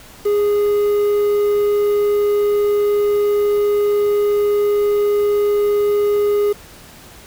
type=tone with quantisation; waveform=triangle; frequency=412.4 Hz; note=G#4; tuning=12 cents flat; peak=-11 dBFS; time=0.25-6.53 s; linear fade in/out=10 ms; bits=6; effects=pink hiss -41 dBFS RMS until 7.26 s